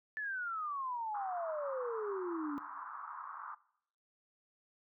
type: exponential sweep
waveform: sine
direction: down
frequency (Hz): 1760 to 278.8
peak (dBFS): -36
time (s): 0.17-2.58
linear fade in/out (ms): 0
type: band-pass noise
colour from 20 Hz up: pink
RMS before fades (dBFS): -46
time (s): 1.14-3.55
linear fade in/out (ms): 10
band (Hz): 1000 to 1300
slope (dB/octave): 48
effects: noise-tail reverb RT60 0.7 s tail -21 dB re dry